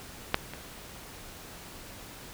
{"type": "clicks", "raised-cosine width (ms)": 0.3, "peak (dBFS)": [-6, -23], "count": 2, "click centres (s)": [0.344, 0.536], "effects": ["pink hiss -46 dBFS RMS until 2.33 s"]}